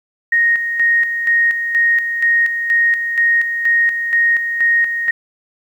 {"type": "tone with tremolo", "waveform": "sine", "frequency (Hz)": 1864.7, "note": "A#6", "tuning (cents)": 0, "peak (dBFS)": -10, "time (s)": [0.32, 5.11], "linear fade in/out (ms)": 5, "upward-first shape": "square", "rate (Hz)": 2.1, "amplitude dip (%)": 55, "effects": ["8-bit"]}